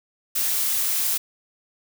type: noise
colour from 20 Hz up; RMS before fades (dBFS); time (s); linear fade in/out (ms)
blue; -23; 0.35-1.18; 10
effects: none